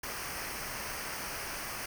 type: noise with comb filter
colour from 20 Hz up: pink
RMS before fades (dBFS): -39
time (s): 0.03-1.86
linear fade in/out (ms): 5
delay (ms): 0.27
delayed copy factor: -0.65
effects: none